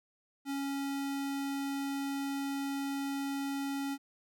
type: tone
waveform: square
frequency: 277.2 Hz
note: C#4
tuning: in tune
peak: -34 dBFS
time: 0.45-3.98 s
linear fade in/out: 50 ms
effects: none